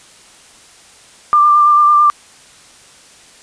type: tone with vibrato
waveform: sine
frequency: 1188 Hz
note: D6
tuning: 20 cents sharp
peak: -6 dBFS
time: 1.33-2.1 s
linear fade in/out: 0 ms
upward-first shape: sine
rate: 9 Hz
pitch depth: 20 cents each way
effects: white hiss -43 dBFS RMS until 3.42 s + resampled to 22050 Hz